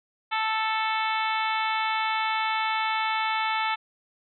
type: harmonic tone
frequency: 440 Hz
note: A4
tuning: in tune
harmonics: 2 / 3 / 4 / 5 / 6 / 7 / 8 / 9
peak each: -27 / -30 / -34 / -32 / -35 / -39 / -37 / -42 dBFS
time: 0.31-3.76 s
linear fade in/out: 20 ms
effects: none